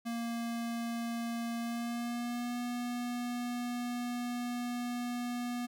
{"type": "tone with pitch glide", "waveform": "square", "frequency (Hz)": [233.1, 243], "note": ["A#3", "B3"], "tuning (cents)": [0, -28], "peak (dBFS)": -35, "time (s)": [0.05, 5.67], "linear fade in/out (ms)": 20, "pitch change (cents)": 72, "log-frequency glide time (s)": [1.59, 2.59], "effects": []}